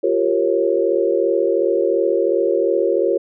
sine chord, G half-diminished seventh, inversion third, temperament equal with one note detuned, 349.2 / 392 / 466.2 / 544.8 Hz, F4 / G4 / Bb4 / Db5, 0 / 0 / 0 / -30 cents, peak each -20 dBFS, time 0.03-3.18 s, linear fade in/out 10 ms, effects none

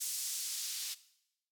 blue noise with band-pass filter sweep, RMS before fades -39 dBFS, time 0-0.95 s, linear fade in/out 20 ms, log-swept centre 6800 to 4200 Hz, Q 1.1, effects noise-tail reverb RT60 0.8 s tail -17 dB re dry

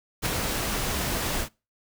pink noise with ADSR envelope, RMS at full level -24 dBFS, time 0.22-1.49 s, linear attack 36 ms, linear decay 14 ms, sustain -4 dB, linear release 86 ms, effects noise-tail reverb RT60 0.3 s tail -25 dB re dry

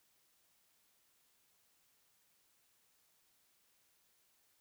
silence, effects white hiss -74 dBFS RMS until 4.6 s

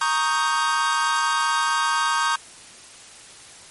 45% pulse chord, Eb dominant seventh, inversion second, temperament equal, 932.3 / 1108.7 / 1244.5 / 1568 Hz, Bb5 / Db6 / Eb6 / G6, 0 / 0 / 0 / 0 cents, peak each -25 dBFS, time 0.01-2.36 s, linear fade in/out 5 ms, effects white hiss -44 dBFS RMS until 3.7 s + MP3 48 kbps

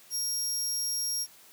25% pulse tone, 5600 Hz, F8, 4 cents sharp, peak -24 dBFS, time 0.1-1.27 s, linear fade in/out 50 ms, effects white hiss -55 dBFS RMS until 1.52 s + high-pass 100 Hz 12 dB/octave

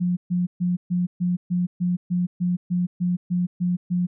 sine tone bursts, 178 Hz, F3, 33 cents sharp, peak -19 dBFS, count 14, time 0-4.07 s, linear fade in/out 20 ms, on 170 ms, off 130 ms, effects none

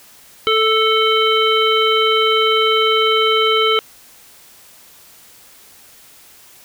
harmonic tone with a mistuned harmonic, 440 Hz, A4, in tune, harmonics 1 / 3 / 5 / 7 / 9, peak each -16 / -17 / -22 / -17 / -28 dBFS, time 0.47-3.79 s, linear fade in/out 0 ms, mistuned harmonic 9, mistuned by -20 cents, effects white hiss -45 dBFS RMS until 6.64 s

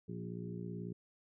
harmonic tone with a mistuned harmonic, 58.27 Hz, A#1, in tune, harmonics 2 / 3 / 4 / 5 / 6 / 7, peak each -46 / -43 / -50 / -54 / -51 / -50 dBFS, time 0.08-0.93 s, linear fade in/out 10 ms, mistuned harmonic 6, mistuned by +18 cents, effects none

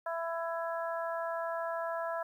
harmonic tone, 332.8 Hz, E4, 17 cents sharp, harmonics 2 / 3 / 4 / 5, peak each -35 / -39 / -41 / -43 dBFS, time 0.06-2.23 s, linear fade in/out 5 ms, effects 11-bit

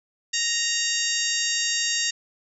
harmonic tone with a mistuned harmonic, 932.3 Hz, A#5, in tune, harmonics 2 / 3 / 4 / 5 / 6 / 7 / 8, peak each -30 / -30 / -30 / -30 / -30 / -30 / -30 dBFS, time 0.33-2.11 s, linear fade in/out 10 ms, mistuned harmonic 8, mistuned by -28 cents, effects none

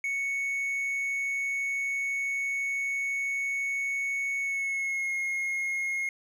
triangle tone with pitch glide, 2217 to 2153 Hz, C#7 to C7, 0 to +49 cents, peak -26 dBFS, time 0.04-6.09 s, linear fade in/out 2 ms, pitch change -51 cents, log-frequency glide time 4.4-5.13 s, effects none

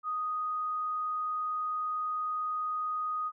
sine tone, 1244.5 Hz, D#6, in tune, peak -30 dBFS, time 0.03-3.32 s, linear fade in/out 50 ms, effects none

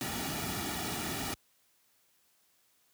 pink noise with comb filter, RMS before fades -36 dBFS, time 0.01-1.34 s, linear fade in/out 0 ms, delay 1.9 ms, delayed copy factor -0.7, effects white hiss -70 dBFS RMS until 2.93 s + high-pass 60 Hz 12 dB/octave

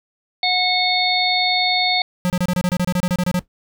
harmonic tone, 730 Hz, F#5, 24 cents flat, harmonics 1 / 3 / 5 / 6, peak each -21 / -21 / -21 / -21 dBFS, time 0.43-2.02 s, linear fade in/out 2 ms
square tone bursts, 180 Hz, F#3, 47 cents flat, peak -17 dBFS, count 15, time 2.25-3.392 s, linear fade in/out 0 ms, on 50 ms, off 28 ms
brown noise with exponential decay, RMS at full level -31 dBFS, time 3.39-3.48 s, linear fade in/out 1 ms, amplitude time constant 18 ms
effects none

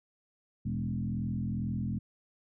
sine tone with frequency modulation, 163.2 Hz, E3, 17 cents flat, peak -30 dBFS, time 0.65-1.99 s, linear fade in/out 10 ms, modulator 42.3 Hz, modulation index 1.9, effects none

